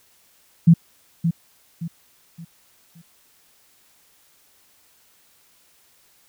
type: tone with echo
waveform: sine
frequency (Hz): 167.1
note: E3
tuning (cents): +24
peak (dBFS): -7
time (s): 0.67-0.74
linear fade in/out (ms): 10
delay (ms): 570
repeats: 4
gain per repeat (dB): -9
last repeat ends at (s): 3.02
effects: white hiss -58 dBFS RMS until 6.28 s